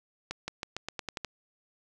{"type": "accelerating click train", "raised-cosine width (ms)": 0.2, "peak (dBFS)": -17, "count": 9, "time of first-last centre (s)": [0.31, 1.247], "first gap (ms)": 170, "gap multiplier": 0.89, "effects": []}